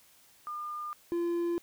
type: tone pair in turn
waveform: sine / triangle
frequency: 1207 / 343.2 Hz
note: D6 / F4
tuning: +47 / -30 cents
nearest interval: octave + minor seventh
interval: 2177 cents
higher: first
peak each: -35 / -26 dBFS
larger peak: second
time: 0.47-0.93 / 1.12-1.58 s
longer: neither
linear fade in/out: 0 ms
effects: white hiss -61 dBFS RMS until 1.62 s